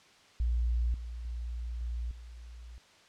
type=tone with level steps; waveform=sine; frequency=59 Hz; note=A#1; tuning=22 cents sharp; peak=-26 / -37 / -34 / -32 / -44 dBFS; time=0.4-2.78 s; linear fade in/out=0 ms; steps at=0.94 / 1.25 / 1.81 / 2.11 s; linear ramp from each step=2 ms; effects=white hiss -59 dBFS RMS until 3.08 s + low-pass 5000 Hz 12 dB/octave